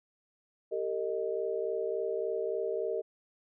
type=chord; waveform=sine; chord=Eb major; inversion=first; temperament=equal with one note detuned; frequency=392 / 455.5 / 622.3 Hz; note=G4 / Bb4 / Eb5; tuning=0 / -40 / 0 cents; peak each=-35 / -33 / -36 dBFS; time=0.71-3.02 s; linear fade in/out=20 ms; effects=none